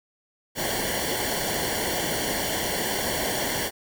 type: noise with comb filter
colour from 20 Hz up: pink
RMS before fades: -27 dBFS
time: 0.55-3.71 s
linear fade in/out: 50 ms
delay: 0.79 ms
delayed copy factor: -0.8
effects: none